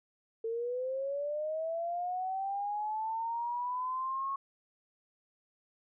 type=linear sweep; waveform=sine; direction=up; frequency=445.9 to 1100 Hz; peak=-32 dBFS; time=0.44-4.36 s; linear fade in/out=5 ms; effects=none